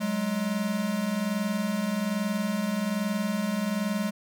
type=tone pair together; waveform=square; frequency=188.9 / 210.1 Hz; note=F#3 / G#3; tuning=+36 / +20 cents; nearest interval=major second; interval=184 cents; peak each=-32 / -28 dBFS; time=0-4.11 s; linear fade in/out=20 ms; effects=none